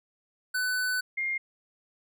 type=tone pair in turn; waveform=square / sine; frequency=1500 / 2121 Hz; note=F#6 / C7; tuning=+23 / +23 cents; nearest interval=tritone; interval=600 cents; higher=second; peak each=-27 dBFS; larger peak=neither; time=0.54-1.01 / 1.17-1.38 s; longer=first; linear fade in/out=10 ms; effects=none